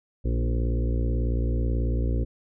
harmonic tone with a mistuned harmonic, 58.27 Hz, A#1, in tune, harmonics 1 / 2 / 4 / 5 / 6 / 7 / 8 / 9, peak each -23 / -29 / -35 / -37 / -39 / -40 / -41 / -42 dBFS, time 0.24-2.25 s, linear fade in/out 20 ms, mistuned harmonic 5, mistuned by +16 cents, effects none

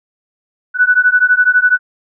sine beating tone pair, 1480 / 1492 Hz, F#6 / F#6, 0 / +14 cents, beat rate 12 Hz, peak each -11 dBFS, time 0.74-1.79 s, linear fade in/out 50 ms, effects none

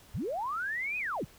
sine linear two-way sweep, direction up then down, 55.1 to 2545 to 55.1 Hz, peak -31 dBFS, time 0.14-1.25 s, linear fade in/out 10 ms, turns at 0.98 s, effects pink hiss -57 dBFS RMS until 1.38 s

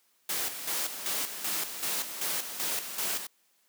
white noise with tremolo, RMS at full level -31 dBFS, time 0.29-3.27 s, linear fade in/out 5 ms, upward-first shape square, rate 2.6 Hz, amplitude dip 60%, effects white hiss -69 dBFS RMS until 3.68 s + high-pass 200 Hz 12 dB/octave

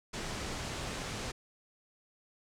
pink low-pass noise, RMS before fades -39 dBFS, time 0.13-1.32 s, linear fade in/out 10 ms, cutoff 8200 Hz, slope 24 dB/octave, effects none

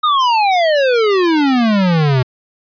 square exponential sweep, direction down, 1265 to 123.47 Hz, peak -11 dBFS, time 0.03-2.23 s, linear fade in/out 10 ms, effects resampled to 11025 Hz

